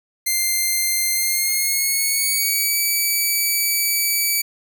5% pulse tone with pitch glide, 2093 to 2296 Hz, C7 to D7, 0 to -40 cents, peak -8 dBFS, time 0.26-4.42 s, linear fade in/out 10 ms, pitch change +160 cents, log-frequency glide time 1.14-2.77 s, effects none

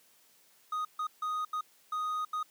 triangle tone bursts at uneven times, 1244.5 Hz, D#6, in tune, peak -29 dBFS, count 6, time 0.72-0.85 / 0.99-1.07 / 1.22-1.45 / 1.53-1.61 / 1.92-2.25 / 2.33-2.43 s, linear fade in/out 5 ms, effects white hiss -64 dBFS RMS until 2.5 s + high-pass 150 Hz 12 dB/octave

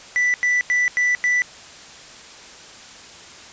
triangle tone bursts, 1975.5 Hz, B6, in tune, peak -14 dBFS, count 5, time 0.16-1.42 s, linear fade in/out 0 ms, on 180 ms, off 90 ms, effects white hiss -41 dBFS RMS until 3.52 s + resampled to 16000 Hz

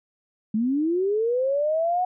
sine linear sweep, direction up, 207.7 to 740 Hz, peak -20 dBFS, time 0.54-2.05 s, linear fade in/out 5 ms, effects none

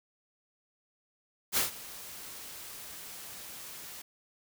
white noise with ADSR envelope, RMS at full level -26 dBFS, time 1.52-4.02 s, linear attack 53 ms, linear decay 130 ms, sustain -19 dB, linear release 7 ms, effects none

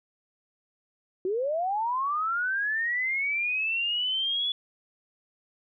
sine linear sweep, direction up, 355.7 to 3432 Hz, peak -25 dBFS, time 1.25-4.52 s, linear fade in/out 2 ms, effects none

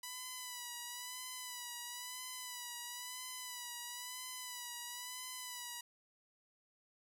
5% pulse tone with vibrato, 987.8 Hz, B5, in tune, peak -32 dBFS, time 0.03-5.81 s, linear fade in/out 5 ms, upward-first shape sine, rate 1 Hz, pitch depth 47 cents each way, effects none

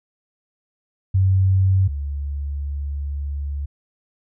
sine tone pair in turn, 94.9 / 71.09 Hz, F#2 / C#2, +44 / +44 cents, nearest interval perfect fourth, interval 500 cents, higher first, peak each -13 / -23 dBFS, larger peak first, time 1.14-1.88 / 1.88-3.66 s, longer second, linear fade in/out 10 ms, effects none

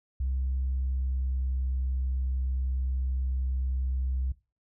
sine tone with pitch glide, 65.41 to 64.77 Hz, C2 to C2, 0 to -17 cents, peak -25 dBFS, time 0.2-4.32 s, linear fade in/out 5 ms, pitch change -17 cents, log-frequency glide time 0.59-1.59 s, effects noise-tail reverb RT60 0.3 s tail -20 dB re dry + tanh soft clip ceiling -23 dBFS

